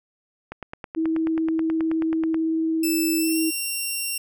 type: click train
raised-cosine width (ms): 0.5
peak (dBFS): -18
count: 18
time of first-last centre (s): 0.52-2.344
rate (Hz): 9.32
type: tone with vibrato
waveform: sine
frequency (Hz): 322.5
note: E4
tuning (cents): -38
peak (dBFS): -20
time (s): 0.96-3.51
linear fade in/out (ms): 20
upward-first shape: sine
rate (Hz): 18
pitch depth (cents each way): 8
type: tone with pitch glide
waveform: 5% pulse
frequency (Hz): 2637 to 2752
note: E7 to F7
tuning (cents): 0 to -26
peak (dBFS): -17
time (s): 2.83-4.18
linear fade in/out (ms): 5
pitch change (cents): +74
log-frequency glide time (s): 3.18-3.4
effects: none